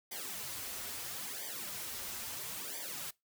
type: noise with flanger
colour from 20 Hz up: white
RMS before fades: -42 dBFS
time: 0.11-3.11 s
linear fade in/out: 10 ms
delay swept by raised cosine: 0.73 to 6.73 ms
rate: 0.75 Hz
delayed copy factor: -1
effects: noise-tail reverb RT60 0.2 s tail -23 dB re dry